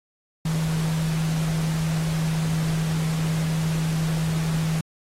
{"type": "tone in noise", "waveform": "sine", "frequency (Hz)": 160, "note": "D#3", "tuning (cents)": 49, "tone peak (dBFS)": -21, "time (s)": [0.45, 4.81], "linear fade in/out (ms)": 5, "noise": "pink", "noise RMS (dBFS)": -34, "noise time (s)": [0.45, 4.81], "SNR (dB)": 10, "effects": ["low-pass 11000 Hz 12 dB/octave", "AAC 48 kbps"]}